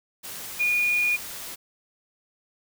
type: tone in noise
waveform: sine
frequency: 2441 Hz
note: D#7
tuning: 34 cents flat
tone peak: -20 dBFS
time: 0.59-1.17 s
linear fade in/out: 20 ms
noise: white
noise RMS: -37 dBFS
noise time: 0.23-1.56 s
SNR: +14 dB
effects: none